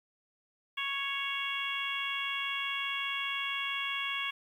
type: harmonic tone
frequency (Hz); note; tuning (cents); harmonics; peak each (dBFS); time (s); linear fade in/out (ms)
554.4; C#5; 0; 2 / 3 / 4 / 5 / 6; -39 / -41 / -37 / -37 / -38; 0.77-4.31; 10
effects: 10-bit